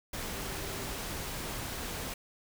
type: tone in noise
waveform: sine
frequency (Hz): 392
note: G4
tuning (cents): 0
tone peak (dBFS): -46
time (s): 0.34-0.96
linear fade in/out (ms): 5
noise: pink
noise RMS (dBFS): -38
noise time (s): 0.13-2.14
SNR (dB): -11
effects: none